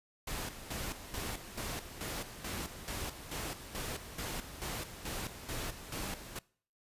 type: noise with tremolo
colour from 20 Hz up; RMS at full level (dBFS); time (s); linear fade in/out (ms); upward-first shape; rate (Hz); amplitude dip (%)
pink; -39; 0.27-6.39; 5; square; 2.3; 65
effects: noise-tail reverb RT60 0.5 s tail -23 dB re dry + resampled to 32000 Hz